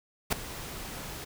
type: noise with ADSR envelope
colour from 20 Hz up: pink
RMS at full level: -23 dBFS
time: 0.3-1.25 s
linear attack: 26 ms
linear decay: 3 ms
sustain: -17 dB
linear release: 15 ms
effects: none